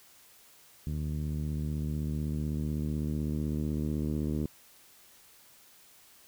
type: tone with low-pass filter sweep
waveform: 10% pulse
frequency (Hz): 75.9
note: D#2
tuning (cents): -42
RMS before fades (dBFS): -32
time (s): 0.87-4.46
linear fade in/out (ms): 0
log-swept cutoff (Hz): 150 to 300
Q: 1.1
effects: white hiss -58 dBFS RMS until 6.27 s